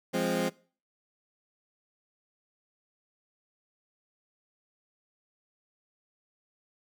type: chord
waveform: 20% pulse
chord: F minor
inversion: none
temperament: equal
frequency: 174.61 / 207.7 / 261.6 Hz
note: F3 / Ab3 / C4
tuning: 0 / 0 / 0 cents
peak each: -27 dBFS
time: 0.13-0.5 s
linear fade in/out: 20 ms
effects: noise-tail reverb RT60 0.4 s tail -22 dB re dry